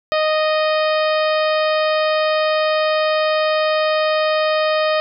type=harmonic tone; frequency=620 Hz; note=D#5; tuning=6 cents flat; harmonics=1 / 2 / 3 / 4 / 5 / 6 / 7 / 8; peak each=-16 / -22 / -26 / -28 / -30 / -32 / -33 / -34 dBFS; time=0.12-5 s; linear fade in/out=0 ms; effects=none